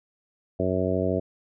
harmonic tone, 92.8 Hz, F#2, 6 cents sharp, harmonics 1 / 2 / 3 / 4 / 5 / 6 / 7, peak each -30 / -30 / -30 / -30 / -30 / -30 / -30 dBFS, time 0.59-1.2 s, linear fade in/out 10 ms, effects none

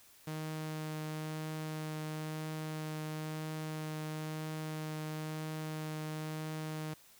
sawtooth tone with vibrato, 155.56 Hz, D#3, in tune, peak -34 dBFS, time 0.27-6.94 s, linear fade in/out 5 ms, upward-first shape triangle, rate 1 Hz, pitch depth 10 cents each way, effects white hiss -61 dBFS RMS until 7.19 s

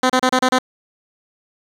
10% pulse tone bursts, 255.8 Hz, C4, 39 cents flat, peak -4 dBFS, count 6, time 0.03-0.587 s, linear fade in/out 5 ms, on 67 ms, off 31 ms, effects low-pass 7000 Hz 12 dB/octave + 7-bit

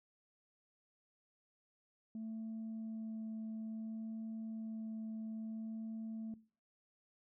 sine tone with vibrato, 221.5 Hz, A3, 12 cents sharp, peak -40 dBFS, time 2.15-6.34 s, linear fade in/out 2 ms, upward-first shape sine, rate 0.59 Hz, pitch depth 8 cents each way, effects noise-tail reverb RT60 0.4 s tail -20 dB re dry + tanh soft clip ceiling -39 dBFS

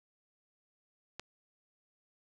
click, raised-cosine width 0.2 ms, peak -23 dBFS, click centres 1.196 s, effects none

